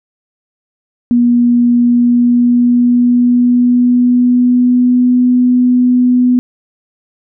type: tone with pitch glide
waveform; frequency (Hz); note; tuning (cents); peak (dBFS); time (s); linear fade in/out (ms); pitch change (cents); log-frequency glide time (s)
sine; 240.7 to 248.5; B3 to B3; -44 to +11; -6; 1.11-6.39; 0; +55; 1.78-5.16
effects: none